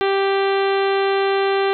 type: harmonic tone with a mistuned harmonic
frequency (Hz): 392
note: G4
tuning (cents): 0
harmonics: 1 / 2 / 3 / 4 / 5 / 6 / 7 / 8 / 9 / 10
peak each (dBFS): -17 / -23 / -27 / -29 / -31 / -33 / -34 / -35 / -36 / -37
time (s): 0.01-1.73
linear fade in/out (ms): 0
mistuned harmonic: 10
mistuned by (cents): +54
effects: none